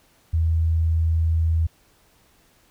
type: tone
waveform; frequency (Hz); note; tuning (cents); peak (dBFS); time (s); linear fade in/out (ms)
sine; 81.4; E2; -21; -17; 0.33-1.67; 10
effects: pink hiss -59 dBFS RMS until 2.7 s